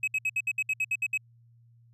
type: tone bursts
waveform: triangle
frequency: 2550 Hz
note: D#7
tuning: 42 cents sharp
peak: -23 dBFS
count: 11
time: 0.03-1.176 s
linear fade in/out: 5 ms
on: 46 ms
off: 64 ms
effects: added 117 Hz sine -56 dBFS peak until 1.93 s + resampled to 32000 Hz